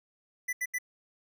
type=tone bursts; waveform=square; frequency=1989 Hz; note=B6; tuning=12 cents sharp; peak=-30 dBFS; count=3; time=0.48-0.786 s; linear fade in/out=10 ms; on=50 ms; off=78 ms; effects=none